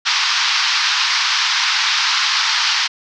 white band-pass noise, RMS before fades -17 dBFS, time 0.05-2.88 s, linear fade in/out 20 ms, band 910 to 5500 Hz, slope 48 dB/octave, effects none

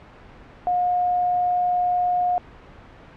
sine tone, 717 Hz, F5, 45 cents sharp, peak -18 dBFS, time 0.67-2.38 s, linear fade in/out 0 ms, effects pink hiss -45 dBFS RMS until 3.16 s + low-pass 2000 Hz 12 dB/octave

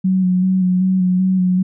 sine tone with vibrato, 185 Hz, F#3, in tune, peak -12 dBFS, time 0.04-1.63 s, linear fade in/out 10 ms, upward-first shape square, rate 2.6 Hz, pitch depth 23 cents each way, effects none

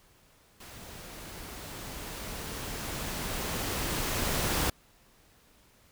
pink noise with level ramp, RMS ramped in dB -47 to -28 dBFS, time 0.6-4.7 s, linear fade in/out 5 ms, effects pink hiss -62 dBFS RMS until 5.91 s

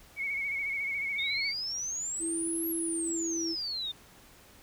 sine tone with vibrato, 2217 Hz, C#7, in tune, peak -30 dBFS, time 0.16-1.54 s, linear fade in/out 50 ms, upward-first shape sine, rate 14 Hz, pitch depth 48 cents each way
sine exponential two-way sweep, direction up then down, 3584 to 11700 to 3584 Hz, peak -32 dBFS, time 1.18-3.92 s, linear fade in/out 10 ms, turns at 2.68 s
sine tone, 330 Hz, E4, 2 cents sharp, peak -32 dBFS, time 2.19-3.56 s, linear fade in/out 50 ms
effects pink hiss -56 dBFS RMS until 4.62 s

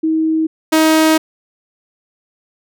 sine / sawtooth tone pair in turn, 318.2 / 316.2 Hz, D#4 / D#4, +39 / +28 cents, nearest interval unison, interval 11 cents, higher first, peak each -12 / -5 dBFS, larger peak second, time 0.03-0.47 / 0.72-1.18 s, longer second, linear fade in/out 10 ms, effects none

